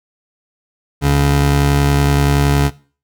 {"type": "tone pair together", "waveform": "25% pulse", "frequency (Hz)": [70.7, 141.4], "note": ["C#2", "C#3"], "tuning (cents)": [35, 35], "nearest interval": "octave", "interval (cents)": 1200, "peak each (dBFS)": -11, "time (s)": [1.01, 2.71], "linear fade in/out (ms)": 50, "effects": ["noise-tail reverb RT60 0.4 s tail -20 dB re dry"]}